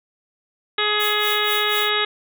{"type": "harmonic tone", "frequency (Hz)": 420, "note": "G#4", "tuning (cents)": 19, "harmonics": [1, 2, 3, 4, 5, 6, 7, 8, 9], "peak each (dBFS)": [-26, -31, -25, -26, -26, -31, -29, -26, -25], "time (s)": [0.78, 2.05], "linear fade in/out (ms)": 5}
{"type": "noise with tremolo", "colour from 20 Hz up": "violet", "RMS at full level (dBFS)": -28, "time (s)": [0.99, 1.91], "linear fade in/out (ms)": 20, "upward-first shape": "sine", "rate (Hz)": 4.1, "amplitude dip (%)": 85}
{"effects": []}